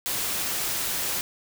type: noise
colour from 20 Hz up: white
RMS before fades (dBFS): -28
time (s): 0.06-1.21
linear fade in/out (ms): 0
effects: none